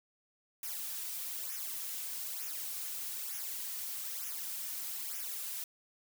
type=noise with flanger; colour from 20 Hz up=blue; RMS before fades=-40 dBFS; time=0.63-5.64 s; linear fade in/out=2 ms; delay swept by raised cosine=0.23 to 3.73 ms; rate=1.1 Hz; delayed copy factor=-0.75; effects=none